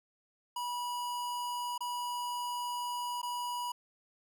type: tone with dropouts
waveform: square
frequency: 973 Hz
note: B5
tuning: 26 cents flat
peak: -35 dBFS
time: 0.56-3.72 s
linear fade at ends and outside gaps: 5 ms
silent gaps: 1.779-1.806 / 3.217-3.229 s
effects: none